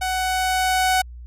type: tone with level ramp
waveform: sawtooth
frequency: 746 Hz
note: F#5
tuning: 14 cents sharp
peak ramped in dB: -18 to -12 dBFS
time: 0.01-1.02 s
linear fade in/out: 10 ms
effects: added 60 Hz sine -35 dBFS peak until 1.26 s + resampled to 32000 Hz